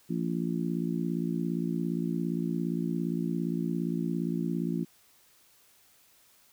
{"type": "harmonic tone", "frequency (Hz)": 57.4, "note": "A#1", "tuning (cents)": -26, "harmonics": [3, 4, 5, 6], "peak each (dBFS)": [-31, -33, -35, -37], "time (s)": [0.09, 4.85], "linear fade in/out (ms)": 20, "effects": ["white hiss -62 dBFS RMS until 6.52 s"]}